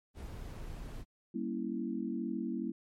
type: noise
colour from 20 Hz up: brown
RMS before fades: -43 dBFS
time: 0.14-1.05 s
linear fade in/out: 50 ms
type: chord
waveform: sine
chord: G diminished seventh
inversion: none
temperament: equal with one note detuned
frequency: 196 / 235.1 / 277.2 / 329.6 Hz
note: G3 / Bb3 / Db4 / Fb4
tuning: 0 / +15 / 0 / 0 cents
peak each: -40 / -37 / -41 / -39 dBFS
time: 1.34-2.72 s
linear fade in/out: 10 ms
effects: MP3 64 kbps